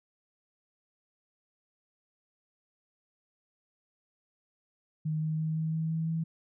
sine tone with pitch steps, 155.56 / 156.73 / 157.91 / 159.1 / 160.3 / 161.51 / 162.73 Hz, D#3 / D#3 / D#3 / D#3 / E3 / E3 / E3, 0 / +13 / +26 / +39 / -48 / -35 / -22 cents, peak -28 dBFS, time 5.05-6.24 s, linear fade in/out 10 ms, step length 170 ms, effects none

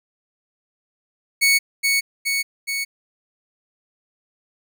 sawtooth tone with echo, 2220 Hz, C#7, 2 cents sharp, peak -10 dBFS, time 1.41-1.59 s, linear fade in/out 20 ms, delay 420 ms, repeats 3, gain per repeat -3 dB, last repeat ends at 2.85 s, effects none

